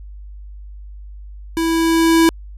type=tone with level ramp; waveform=square; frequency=328.7 Hz; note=E4; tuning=5 cents flat; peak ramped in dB=-17 to -9 dBFS; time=1.57-2.29 s; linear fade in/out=0 ms; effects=added 50 Hz sine -32 dBFS peak until 2.57 s + resampled to 32000 Hz